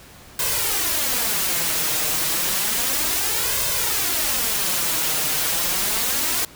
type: noise with flanger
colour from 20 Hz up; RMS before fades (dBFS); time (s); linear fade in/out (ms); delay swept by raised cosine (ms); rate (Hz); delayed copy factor
white; -22; 0.39-6.45; 2; 1.9 to 6.5; 0.31; +0.7
effects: pink hiss -45 dBFS RMS until 6.55 s